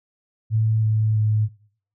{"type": "tone with pitch steps", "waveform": "sine", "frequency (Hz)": [110.2, 108.87, 107.56], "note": ["A2", "A2", "A2"], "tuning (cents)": [3, -18, -39], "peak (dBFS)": -16, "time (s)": [0.5, 1.49], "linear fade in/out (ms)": 50, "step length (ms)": 330, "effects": ["noise-tail reverb RT60 0.6 s tail -23 dB re dry"]}